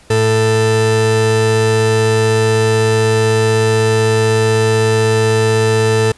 40% pulse tone pair together, 110.5 / 442 Hz, A2 / A4, +8 / +8 cents, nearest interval 2 octaves, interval 2400 cents, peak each -13 dBFS, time 0.1-6.12 s, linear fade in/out 5 ms, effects pink hiss -46 dBFS RMS until 6.17 s + resampled to 24000 Hz

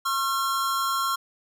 square tone pair together, 1082.6 / 1364 Hz, C#6 / F6, -41 / -41 cents, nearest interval major third, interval 400 cents, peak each -27 dBFS, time 0.05-1.16 s, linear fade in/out 10 ms, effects none

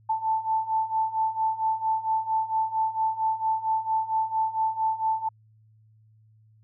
sine beating tone pair, 880 / 884.4 Hz, A5 / A5, 0 / +9 cents, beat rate 4.4 Hz, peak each -28 / -25 dBFS, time 0.09-5.29 s, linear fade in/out 10 ms, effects added 109 Hz sine -55 dBFS peak until 6.63 s

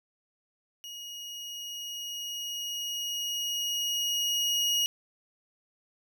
30% pulse tone with level ramp, 2883 Hz, F#7, 46 cents flat, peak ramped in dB -37 to -21 dBFS, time 0.84-4.86 s, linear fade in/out 0 ms, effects none

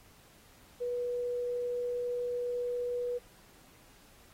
sine tone, 487.5 Hz, B4, 23 cents flat, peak -31 dBFS, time 0.8-3.19 s, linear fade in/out 20 ms, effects pink hiss -60 dBFS RMS until 4.33 s + AAC 48 kbps

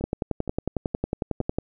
two click trains, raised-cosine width 2 ms, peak -21 / -11 dBFS, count 4 / 18, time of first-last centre 0.01-1.412 / 0.04-1.585 s, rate 2.14 / 11 Hz, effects none

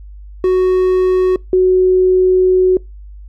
triangle / sine tone pair in turn, 370 / 370 Hz, F#4 / F#4, 0 / 0 cents, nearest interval unison, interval 0 cents, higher neither, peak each -7 dBFS, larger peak neither, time 0.44-1.36 / 1.53-2.77 s, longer second, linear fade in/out 2 ms, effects noise-tail reverb RT60 0.2 s tail -24 dB re dry + added 50 Hz sine -31 dBFS peak until 3.28 s

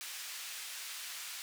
pink band-pass noise, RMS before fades -44 dBFS, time 0.01-1.42 s, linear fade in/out 0 ms, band 2100 to 15000 Hz, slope 12 dB/octave, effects none

